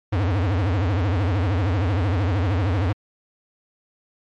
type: tone with vibrato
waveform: square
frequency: 94.3 Hz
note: F#2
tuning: 33 cents sharp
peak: -19 dBFS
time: 0.12-2.93 s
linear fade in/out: 10 ms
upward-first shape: triangle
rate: 13 Hz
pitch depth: 270 cents each way
effects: low-pass 3000 Hz 12 dB/octave + MP3 64 kbps